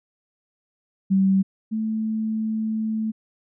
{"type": "tone pair in turn", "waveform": "sine", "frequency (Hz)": [192.7, 219.3], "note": ["G3", "A3"], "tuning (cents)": [-29, -6], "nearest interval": "major second", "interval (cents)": 223, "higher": "second", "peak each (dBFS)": [-15, -22], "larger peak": "first", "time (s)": [[1.1, 1.43], [1.71, 3.12]], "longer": "second", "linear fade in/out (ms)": 20, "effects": []}